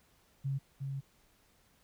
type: tone pair in turn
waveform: sine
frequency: 136.8 / 136.8 Hz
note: C#3 / C#3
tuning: -23 / -23 cents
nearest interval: unison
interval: 0 cents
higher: neither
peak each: -31 / -35 dBFS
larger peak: first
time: 0.44-0.59 / 0.8-1.01 s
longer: second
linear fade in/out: 20 ms
effects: pink hiss -68 dBFS RMS until 1.83 s